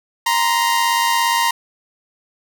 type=tone pair together; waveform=sawtooth; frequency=937 / 1034.2 Hz; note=A#5 / C6; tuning=+9 / -20 cents; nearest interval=major second; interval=171 cents; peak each=-12 / -17 dBFS; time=0.26-1.51 s; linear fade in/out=5 ms; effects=none